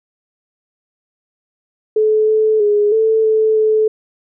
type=tone with pitch steps; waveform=sine; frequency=431.7 / 434.6 / 415 / 442.1 / 437 / 433.8 Hz; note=A4 / A4 / G#4 / A4 / A4 / A4; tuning=-33 / -21 / -1 / +8 / -12 / -25 cents; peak=-10 dBFS; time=1.96-3.88 s; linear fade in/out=5 ms; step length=320 ms; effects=none